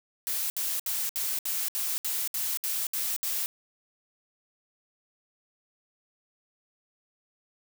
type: noise bursts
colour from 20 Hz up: blue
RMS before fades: -30 dBFS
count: 11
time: 0.27-3.46 s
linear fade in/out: 0 ms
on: 230 ms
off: 66 ms
effects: none